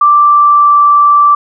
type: tone with pitch glide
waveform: sine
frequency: 1174.7 to 1167.3 Hz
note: D6 to D6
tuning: 0 to -11 cents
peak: -3 dBFS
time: 0.01-1.35 s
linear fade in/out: 5 ms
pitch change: -11 cents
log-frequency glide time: 0.19-0.8 s
effects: none